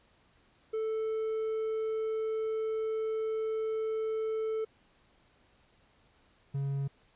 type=tone pair in turn; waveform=triangle; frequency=440 / 138.59 Hz; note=A4 / C#3; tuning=0 / 0 cents; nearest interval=octave + minor sixth; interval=2000 cents; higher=first; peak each=-28 / -28 dBFS; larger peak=neither; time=0.73-4.65 / 6.54-6.88 s; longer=first; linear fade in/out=10 ms; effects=pink hiss -66 dBFS RMS until 7.15 s + resampled to 8000 Hz